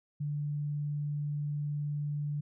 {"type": "tone", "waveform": "sine", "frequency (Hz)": 146.83, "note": "D3", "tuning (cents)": 0, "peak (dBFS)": -31, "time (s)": [0.2, 2.41], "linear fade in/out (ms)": 10, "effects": []}